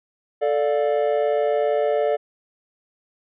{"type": "chord", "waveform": "triangle", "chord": "D minor", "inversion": "second", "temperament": "just", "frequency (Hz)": [440.5, 587.3, 704.8], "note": ["A4", "D5", "F5"], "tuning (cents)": [2, 0, 16], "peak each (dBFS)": [-20, -19, -24], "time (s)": [0.41, 2.17], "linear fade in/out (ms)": 20, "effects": ["resampled to 8000 Hz"]}